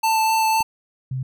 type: tone with vibrato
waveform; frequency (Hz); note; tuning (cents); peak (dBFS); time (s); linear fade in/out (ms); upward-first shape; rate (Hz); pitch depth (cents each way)
square; 885; A5; +10; -17; 0.03-0.63; 10; sine; 3.9; 10
type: click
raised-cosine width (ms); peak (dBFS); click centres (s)
3; -22; 0.606
type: tone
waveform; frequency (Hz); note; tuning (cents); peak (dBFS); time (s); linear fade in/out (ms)
sine; 130.3; C3; -7; -23; 1.11-1.23; 5
effects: none